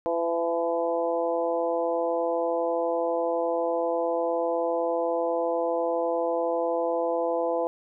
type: harmonic tone with a mistuned harmonic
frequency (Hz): 168.1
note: E3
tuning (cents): +34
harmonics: 2 / 3 / 4 / 5 / 6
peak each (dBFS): -32 / -26 / -29 / -33 / -37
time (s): 0.06-7.67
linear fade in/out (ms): 0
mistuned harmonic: 5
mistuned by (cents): +25
effects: none